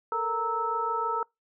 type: tone cluster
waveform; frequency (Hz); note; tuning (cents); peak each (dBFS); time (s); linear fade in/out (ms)
sine; 442.8 / 469.3 / 925 / 1309; A4 / A#4 / A#5 / E6; +11 / +12 / -14 / -13; -36 / -36 / -30 / -29; 0.12-1.23; 2
effects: noise-tail reverb RT60 0.2 s tail -26 dB re dry